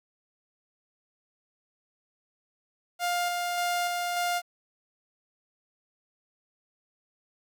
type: tone with tremolo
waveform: sawtooth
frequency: 704 Hz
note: F5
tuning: 14 cents sharp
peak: -22 dBFS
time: 2.99-4.42 s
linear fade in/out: 50 ms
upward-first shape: square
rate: 1.7 Hz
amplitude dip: 25%
effects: 10-bit